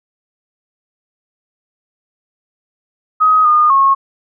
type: tone with pitch steps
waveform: sine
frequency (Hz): 1260 / 1221 / 1090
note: D#6 / D#6 / C#6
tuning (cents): +21 / -33 / -29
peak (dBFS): -7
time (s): 3.2-3.95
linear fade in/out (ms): 20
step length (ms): 250
effects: none